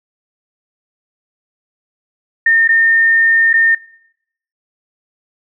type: tone with dropouts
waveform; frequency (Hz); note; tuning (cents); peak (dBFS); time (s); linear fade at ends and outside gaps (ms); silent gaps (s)
sine; 1820; A#6; -42; -7; 2.46-3.75; 5; 2.677-2.689 / 3.531-3.538
effects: noise-tail reverb RT60 0.8 s tail -23 dB re dry